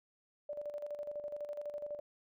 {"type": "tone with tremolo", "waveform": "sine", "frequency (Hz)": 587.3, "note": "D5", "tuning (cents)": 0, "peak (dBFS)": -37, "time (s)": [0.49, 2], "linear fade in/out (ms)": 5, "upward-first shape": "square", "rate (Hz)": 12, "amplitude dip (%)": 60, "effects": []}